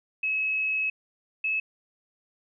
sine tone pair in turn, 2573 / 2592 Hz, E7 / E7, -43 / -30 cents, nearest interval unison, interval 13 cents, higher second, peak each -24 dBFS, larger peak neither, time 0.23-0.9 / 1.44-1.6 s, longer first, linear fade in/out 5 ms, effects none

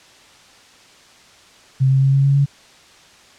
sine tone with pitch steps, 132.7 / 134.24 / 135.8 / 137.38 / 138.98 / 140.59 Hz, C3 / C3 / C#3 / C#3 / C#3 / C#3, +25 / +45 / -35 / -15 / +5 / +25 cents, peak -11 dBFS, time 1.8-2.46 s, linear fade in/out 20 ms, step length 110 ms, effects white hiss -47 dBFS RMS until 3.38 s + low-pass 6000 Hz 12 dB/octave

